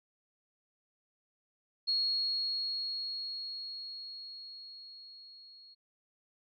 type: tone with level ramp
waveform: sine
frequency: 4309 Hz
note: C#8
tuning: 50 cents flat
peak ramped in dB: -27 to -53 dBFS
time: 1.87-5.75 s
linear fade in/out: 20 ms
effects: none